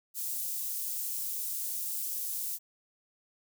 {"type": "high-pass noise", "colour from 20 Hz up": "white", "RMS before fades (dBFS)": -35, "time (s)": [0.14, 2.59], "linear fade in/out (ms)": 50, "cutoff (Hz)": 8400, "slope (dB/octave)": 12, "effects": []}